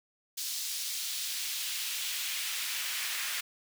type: noise with high-pass filter sweep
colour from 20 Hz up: pink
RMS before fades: -35 dBFS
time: 0.37-3.41 s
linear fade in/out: 10 ms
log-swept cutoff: 4600 to 1900 Hz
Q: 1.2
effects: none